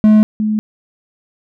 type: tone pair in turn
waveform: triangle / sine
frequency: 214.2 / 214.2 Hz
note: A3 / A3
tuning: -46 / -46 cents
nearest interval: unison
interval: 0 cents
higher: neither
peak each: -3 / -13 dBFS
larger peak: first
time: 0.04-0.23 / 0.4-0.59 s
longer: neither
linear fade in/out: 0 ms
effects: none